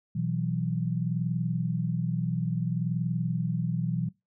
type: chord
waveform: sine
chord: B suspended fourth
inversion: none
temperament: just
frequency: 123.47 / 164.63 / 185.21 Hz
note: B2 / E3 / F#3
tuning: 0 / -2 / +2 cents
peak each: -31 / -29 / -32 dBFS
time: 0.15-4.09 s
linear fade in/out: 10 ms
effects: noise-tail reverb RT60 0.2 s tail -20 dB re dry